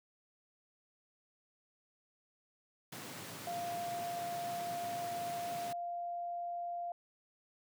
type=high-pass noise; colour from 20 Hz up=pink; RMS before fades=-47 dBFS; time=2.92-5.73 s; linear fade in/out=5 ms; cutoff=100 Hz; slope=96 dB/octave
type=tone; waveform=sine; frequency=696 Hz; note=F5; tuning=6 cents flat; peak=-37 dBFS; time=3.47-6.92 s; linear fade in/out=2 ms
effects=none